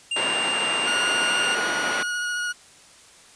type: tone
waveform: square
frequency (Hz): 2794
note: F7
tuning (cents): 0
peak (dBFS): -24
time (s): 0.11-1.55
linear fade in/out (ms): 5
type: band-pass noise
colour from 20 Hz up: white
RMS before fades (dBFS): -28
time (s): 0.16-2.03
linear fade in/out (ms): 5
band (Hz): 260 to 1900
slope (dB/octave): 12
type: tone with vibrato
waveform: 40% pulse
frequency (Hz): 1448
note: F#6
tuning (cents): -38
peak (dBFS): -24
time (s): 0.86-2.53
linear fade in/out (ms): 20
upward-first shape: sine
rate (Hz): 14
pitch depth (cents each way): 11
effects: white hiss -50 dBFS RMS until 3.35 s + resampled to 22050 Hz